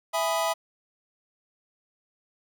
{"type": "chord", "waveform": "square", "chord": "E major seventh", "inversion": "none", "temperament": "equal with one note detuned", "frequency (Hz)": [659.3, 830.6, 991.2, 1244.5], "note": ["E5", "G#5", "B5", "D#6"], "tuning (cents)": [0, 0, 6, 0], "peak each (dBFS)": [-28, -32, -31, -33], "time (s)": [0.13, 0.54], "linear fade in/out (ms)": 20, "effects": []}